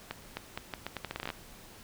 accelerating click train, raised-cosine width 0.3 ms, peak -19 dBFS, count 15, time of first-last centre 0.11-1.302 s, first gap 260 ms, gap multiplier 0.79, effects pink hiss -52 dBFS RMS until 1.83 s

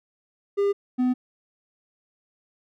triangle tone pair in turn, 401.7 / 251.7 Hz, G4 / B3, +42 / +33 cents, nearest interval minor sixth, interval 809 cents, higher first, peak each -17 dBFS, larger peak neither, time 0.57-0.73 / 0.98-1.14 s, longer neither, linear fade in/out 20 ms, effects none

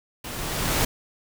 pink noise with level ramp, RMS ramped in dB -35 to -21 dBFS, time 0.24-0.85 s, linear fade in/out 5 ms, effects none

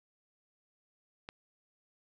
click, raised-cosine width 0.3 ms, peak -26 dBFS, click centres 1.289 s, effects none

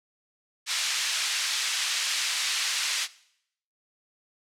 white band-pass noise, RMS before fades -28 dBFS, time 0.66-3.08 s, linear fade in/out 50 ms, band 1800 to 5500 Hz, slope 12 dB/octave, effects noise-tail reverb RT60 0.7 s tail -19 dB re dry + low-pass 11000 Hz 12 dB/octave

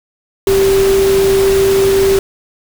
sine tone in noise, 389.5 Hz, G4, 11 cents flat, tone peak -8 dBFS, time 0.47-2.19 s, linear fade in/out 2 ms, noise pink, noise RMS -20 dBFS, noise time 0.47-2.19 s, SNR +9 dB, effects none

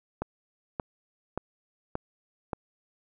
click train, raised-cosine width 1 ms, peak -16 dBFS, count 5, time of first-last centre 0.22-2.532 s, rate 1.73 Hz, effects none

